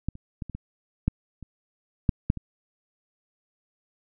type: clicks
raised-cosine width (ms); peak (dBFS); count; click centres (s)
5; -14 / -30 / -20 / -25 / -22 / -9 / -28 / -7 / -8 / -21; 10; 0.086 / 0.154 / 0.422 / 0.497 / 0.55 / 1.08 / 1.427 / 2.092 / 2.301 / 2.373
effects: none